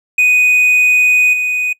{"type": "tone with level steps", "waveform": "triangle", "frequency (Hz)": 2489, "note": "D#7", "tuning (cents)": 0, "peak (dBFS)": [-6, -12], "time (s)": [0.18, 1.73], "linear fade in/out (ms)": 5, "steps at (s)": 1.33, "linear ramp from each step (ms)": 5, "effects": ["noise-tail reverb RT60 0.1 s tail -21 dB re dry"]}